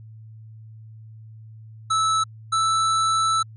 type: tone pair in turn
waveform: square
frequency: 1308 / 1318.6 Hz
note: E6 / E6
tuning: -14 / 0 cents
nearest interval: unison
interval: 14 cents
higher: second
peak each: -19 dBFS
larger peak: neither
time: 1.9-2.24 / 2.52-3.43 s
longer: second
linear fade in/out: 10 ms
effects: added 110 Hz sine -40 dBFS peak until 3.56 s + resampled to 24000 Hz